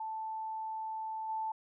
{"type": "tone with level steps", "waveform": "sine", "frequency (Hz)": 880, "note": "A5", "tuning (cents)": 0, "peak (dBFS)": [-36, -33], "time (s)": [0, 1.52], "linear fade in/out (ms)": 5, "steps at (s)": 1.28, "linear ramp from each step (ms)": 20, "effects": []}